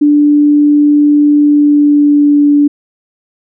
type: tone with pitch glide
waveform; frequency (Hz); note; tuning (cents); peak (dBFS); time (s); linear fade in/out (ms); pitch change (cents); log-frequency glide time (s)
sine; 293.7 to 290.3; D4 to D4; 0 to -20; -4; 0.01-2.68; 10; -20; 1.38-2.52
effects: none